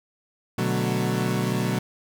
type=chord; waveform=30% pulse; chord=B minor seventh; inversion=none; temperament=equal; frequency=123.47 / 146.83 / 185 / 220 Hz; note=B2 / D3 / F#3 / A3; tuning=0 / 0 / 0 / 0 cents; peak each=-24 / -28 / -24 / -28 dBFS; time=0.58-1.79 s; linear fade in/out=5 ms; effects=none